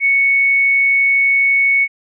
sine tone, 2217 Hz, C#7, in tune, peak -10 dBFS, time 0-1.88 s, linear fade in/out 50 ms, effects none

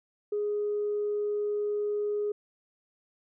sine tone, 415.3 Hz, G#4, in tune, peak -26 dBFS, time 0.32-2.32 s, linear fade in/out 5 ms, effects tanh soft clip ceiling -22 dBFS

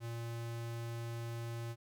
square tone, 116.54 Hz, A#2, in tune, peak -40 dBFS, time 0-1.76 s, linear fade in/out 50 ms, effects none

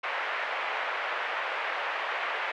white band-pass noise, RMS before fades -32 dBFS, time 0.03-2.52 s, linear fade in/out 10 ms, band 530 to 2300 Hz, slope 24 dB/octave, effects none

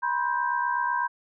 sine tone cluster, 970 / 1038 / 1572 Hz, B5 / C6 / G6, -31 / -14 / +4 cents, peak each -26 / -30 / -29 dBFS, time 0.02-1.08 s, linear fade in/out 20 ms, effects none

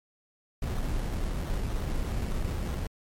brown noise with sample-and-hold, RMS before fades -30 dBFS, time 0.62-2.87 s, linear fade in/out 5 ms, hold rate 2450 Hz, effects MP3 64 kbps

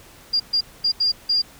sine tone bursts at uneven times, 4805 Hz, D8, 39 cents sharp, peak -16 dBFS, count 5, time 0.33-0.4 / 0.53-0.61 / 0.84-0.92 / 1-1.12 / 1.29-1.42 s, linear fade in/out 10 ms, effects pink hiss -47 dBFS RMS until 1.59 s

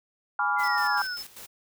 sine chord, G# diminished seventh, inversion none, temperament equal with one note detuned, 830.6 / 987.8 / 1159.2 / 1396.9 Hz, G#5 / B5 / D6 / F6, 0 / 0 / -23 / 0 cents, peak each -28 / -30 / -31 / -26 dBFS, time 0.39-1.02 s, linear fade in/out 2 ms
sine linear sweep, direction down, 2087 to 1391 Hz, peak -31 dBFS, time 0.56-1.18 s, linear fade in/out 50 ms
white noise with tremolo, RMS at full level -43 dBFS, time 0.58-1.47 s, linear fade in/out 20 ms, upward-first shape square, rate 5.1 Hz, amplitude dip 70%
sine tone, 5230 Hz, E8, 15 cents flat, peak -34 dBFS, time 0.63-1.23 s, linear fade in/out 10 ms
effects none

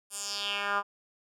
10% pulse tone with band-pass filter sweep, 202.2 Hz, G#3, 46 cents flat, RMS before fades -32 dBFS, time 0.1-0.83 s, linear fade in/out 50 ms, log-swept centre 10000 to 1100 Hz, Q 3.1, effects none

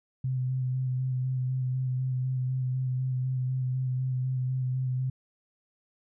sine tone with vibrato, 128.7 Hz, C3, 28 cents flat, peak -26 dBFS, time 0.24-5.1 s, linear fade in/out 5 ms, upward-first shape square, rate 4 Hz, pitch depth 17 cents each way, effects none

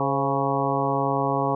harmonic tone with a mistuned harmonic, 138.59 Hz, C#3, in tune, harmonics 1 / 2 / 3 / 4 / 5 / 6 / 7 / 8, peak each -29 / -29 / -29 / -29 / -29 / -29 / -29 / -29 dBFS, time 0-1.55 s, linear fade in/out 2 ms, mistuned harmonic 4, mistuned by -54 cents, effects none

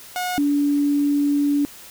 sawtooth / sine tone pair in turn, 725 / 287.7 Hz, F#5 / D4, -35 / -36 cents, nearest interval octave + major third, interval 1601 cents, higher first, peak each -19 / -16 dBFS, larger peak second, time 0.16-0.38 / 0.38-1.65 s, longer second, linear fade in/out 0 ms, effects white hiss -42 dBFS RMS until 1.9 s

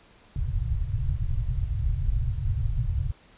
pink low-pass noise, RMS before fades -26 dBFS, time 0.36-3.12 s, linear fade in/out 2 ms, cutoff 140 Hz, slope 96 dB/octave, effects pink hiss -56 dBFS RMS until 3.37 s + resampled to 8000 Hz

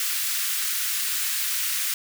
white high-pass noise, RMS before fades -26 dBFS, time 0-1.94 s, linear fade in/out 2 ms, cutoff 1400 Hz, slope 24 dB/octave, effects none

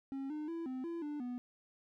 triangle tone with pitch steps, 271.3 / 303.1 / 333.2 / 258.1 / 337.5 / 295.5 / 246.3 Hz, C#4 / D#4 / E4 / C4 / E4 / D4 / B3, -37 / -45 / +19 / -23 / +41 / +11 / -5 cents, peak -36 dBFS, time 0.12-1.38 s, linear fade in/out 0 ms, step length 180 ms, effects none

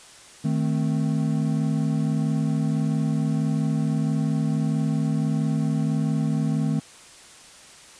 triangle chord, A diminished, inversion second, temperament equal, 155.56 / 220 / 261.6 Hz, Eb3 / A3 / C4, 0 / 0 / 0 cents, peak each -21 / -24 / -26 dBFS, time 0.44-6.8 s, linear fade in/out 10 ms, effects white hiss -47 dBFS RMS until 7.99 s + resampled to 22050 Hz

